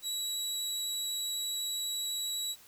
25% pulse tone with vibrato, 3898 Hz, B7, 23 cents flat, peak -28 dBFS, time 0.02-2.56 s, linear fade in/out 50 ms, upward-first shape triangle, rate 12 Hz, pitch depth 11 cents each way, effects white hiss -57 dBFS RMS until 2.67 s

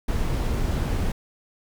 brown noise, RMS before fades -24 dBFS, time 0.08-1.12 s, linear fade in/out 5 ms, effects none

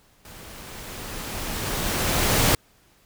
pink noise with level ramp, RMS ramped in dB -44 to -18 dBFS, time 0.25-2.55 s, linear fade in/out 2 ms, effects pink hiss -59 dBFS RMS until 3.05 s

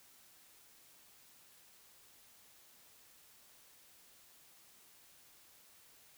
silence, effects white hiss -63 dBFS RMS until 6.17 s

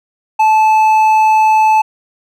sine tone with hard clipping, 870 Hz, A5, 20 cents flat, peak -8 dBFS, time 0.39-1.82 s, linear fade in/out 10 ms, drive 5 dB, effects none

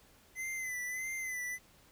square tone with vibrato, 2031 Hz, B6, 48 cents sharp, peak -37 dBFS, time 0.35-1.59 s, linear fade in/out 50 ms, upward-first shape sine, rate 1.6 Hz, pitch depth 53 cents each way, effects pink hiss -63 dBFS RMS until 1.91 s

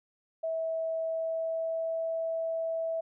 sine tone with pitch glide, 650 to 654.5 Hz, E5 to E5, -24 to -13 cents, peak -29 dBFS, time 0.43-3.01 s, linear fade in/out 10 ms, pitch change +11 cents, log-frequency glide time 1.01-2.05 s, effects none

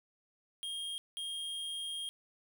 square tone bursts at uneven times, 3232 Hz, G#7, 48 cents flat, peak -38 dBFS, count 2, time 0.63-0.98 / 1.17-2.09 s, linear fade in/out 0 ms, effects none

